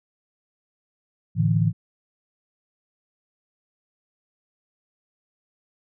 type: chord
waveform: sine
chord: A suspended fourth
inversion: none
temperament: just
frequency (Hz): 110 / 146.67 / 165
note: A2 / D3 / E3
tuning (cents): 0 / -2 / +2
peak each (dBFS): -21 / -24 / -21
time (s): 1.35-1.73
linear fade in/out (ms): 50
effects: none